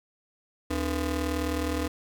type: ring-modulated tone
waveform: 25% pulse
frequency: 188.5 Hz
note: F#3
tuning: 32 cents sharp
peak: -20 dBFS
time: 0.7-1.88 s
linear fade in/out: 10 ms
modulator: 114 Hz
effects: none